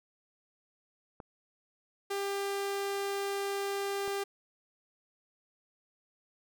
clicks, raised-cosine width 1 ms, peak -30 dBFS, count 2, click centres 1.202 / 4.078 s
sawtooth tone, 397.7 Hz, G4, 25 cents sharp, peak -28 dBFS, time 2.1-4.24 s, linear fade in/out 10 ms
effects none

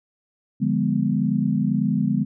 sine chord, D diminished seventh, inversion none, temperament equal with one note detuned, 146.83 / 174.61 / 205 / 246.9 Hz, D3 / F3 / Ab3 / Cb4, 0 / 0 / -22 / 0 cents, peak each -25 / -26 / -22 / -24 dBFS, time 0.6-2.25 s, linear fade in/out 20 ms, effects none

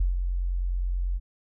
sine tone with ADSR envelope, 44.66 Hz, F1, 39 cents sharp, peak -19 dBFS, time 0-1.2 s, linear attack 7 ms, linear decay 140 ms, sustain -5 dB, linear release 38 ms, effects none

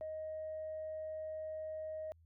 sine tone, 626 Hz, D#5, 10 cents sharp, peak -39 dBFS, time 0.01-2.12 s, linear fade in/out 0 ms, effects tanh soft clip ceiling -36 dBFS + added 82 Hz sine -62 dBFS peak until 2.25 s

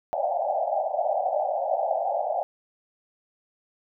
pink band-pass noise, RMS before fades -26 dBFS, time 0.13-2.43 s, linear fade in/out 0 ms, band 570 to 810 Hz, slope 96 dB/octave, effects none

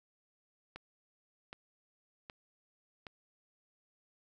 click train, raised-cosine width 0.3 ms, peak -29 dBFS, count 4, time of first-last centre 0.76-3.068 s, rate 1.3 Hz, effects none

